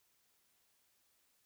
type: silence
effects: white hiss -75 dBFS RMS until 1.45 s